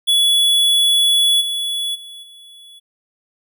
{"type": "tone with level steps", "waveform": "square", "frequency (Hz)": 3400, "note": "G#7", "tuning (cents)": 40, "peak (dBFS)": [-12, -20, -34, -40], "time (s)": [0.07, 2.8], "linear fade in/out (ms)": 20, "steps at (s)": [1.4, 1.94, 2.22], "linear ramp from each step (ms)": 20, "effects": []}